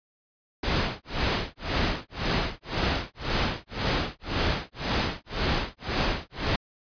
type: noise with tremolo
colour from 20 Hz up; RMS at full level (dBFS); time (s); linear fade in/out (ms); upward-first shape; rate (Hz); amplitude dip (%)
pink; -24; 0.63-6.56; 5; sine; 1.9; 100
effects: resampled to 11025 Hz